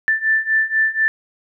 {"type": "beating tone pair", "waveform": "sine", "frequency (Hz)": [1765, 1769.1], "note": ["A6", "A6"], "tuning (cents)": [5, 9], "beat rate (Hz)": 4.1, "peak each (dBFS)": [-19, -17], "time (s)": [0.08, 1.08], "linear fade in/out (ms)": 0, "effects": []}